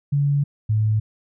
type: tone pair in turn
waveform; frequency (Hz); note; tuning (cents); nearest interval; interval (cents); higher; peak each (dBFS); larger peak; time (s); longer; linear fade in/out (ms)
sine; 142.6 / 108.01; C#3 / A2; +49 / -32; perfect fourth; 481; first; -16; neither; 0.12-0.44 / 0.69-1; first; 10
effects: none